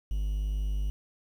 triangle tone, 50.7 Hz, G#1, 41 cents flat, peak -25 dBFS, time 0.11-0.9 s, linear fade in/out 0 ms, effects 9-bit

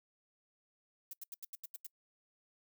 violet noise bursts, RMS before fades -45 dBFS, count 8, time 1.11-1.867 s, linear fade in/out 2 ms, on 22 ms, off 83 ms, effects noise-tail reverb RT60 0.1 s tail -25 dB re dry

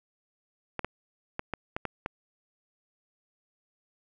clicks, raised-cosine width 0.5 ms, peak -16 dBFS, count 7, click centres 0.793 / 0.846 / 1.394 / 1.537 / 1.765 / 1.853 / 2.061 s, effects none

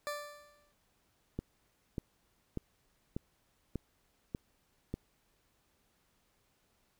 20% pulse tone with exponential decay, 587.3 Hz, D5, in tune, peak -29 dBFS, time 0.07-0.72 s, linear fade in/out 0 ms, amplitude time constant 140 ms
click train, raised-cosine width 3 ms, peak -23 dBFS, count 7, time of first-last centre 1.39-4.94 s, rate 1.69 Hz
effects pink hiss -74 dBFS RMS until 6.99 s

